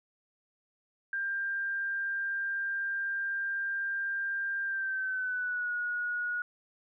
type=tone with pitch glide; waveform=sine; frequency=1592 to 1451.5 Hz; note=G6 to F#6; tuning=+26 to -34 cents; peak=-30 dBFS; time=1.13-6.42 s; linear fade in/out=2 ms; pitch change=-160 cents; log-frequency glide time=4.64-5.72 s; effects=none